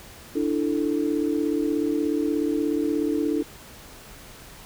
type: chord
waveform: sine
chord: D suspended second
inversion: none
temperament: just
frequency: 293.7 / 330.4 / 440.5 Hz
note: D4 / E4 / A4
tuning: 0 / +4 / +2 cents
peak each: -24 / -26 / -28 dBFS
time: 0.35-3.43 s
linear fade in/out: 10 ms
effects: pink hiss -45 dBFS RMS until 4.65 s